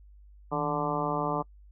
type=harmonic tone with a mistuned harmonic; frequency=146.83 Hz; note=D3; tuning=in tune; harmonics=1 / 2 / 3 / 4 / 5 / 6 / 7 / 8; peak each=-35 / -35 / -35 / -35 / -35 / -35 / -35 / -35 dBFS; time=0.51-1.43 s; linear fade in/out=20 ms; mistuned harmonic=1; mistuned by=+150 cents; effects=noise-tail reverb RT60 0.1 s tail -26 dB re dry + added 50 Hz sine -50 dBFS peak until 1.71 s